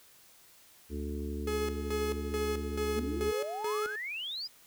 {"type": "harmonic tone", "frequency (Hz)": 72.7, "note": "D2", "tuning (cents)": -17, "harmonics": [1, 3, 4, 5, 6], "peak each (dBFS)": [-36, -41, -42, -43, -44], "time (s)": [0.89, 3.33], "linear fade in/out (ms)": 50}
{"type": "tone with tremolo", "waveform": "45% pulse", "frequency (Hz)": 423.6, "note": "G#4", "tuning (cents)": 34, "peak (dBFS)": -31, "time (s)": [1.47, 3.96], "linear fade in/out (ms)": 5, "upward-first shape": "square", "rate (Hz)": 2.3, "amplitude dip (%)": 70}
{"type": "exponential sweep", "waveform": "sine", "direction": "up", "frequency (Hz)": [214.6, 5100], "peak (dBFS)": -35, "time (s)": [2.95, 4.48], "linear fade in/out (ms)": 20}
{"effects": ["white hiss -59 dBFS RMS until 4.66 s"]}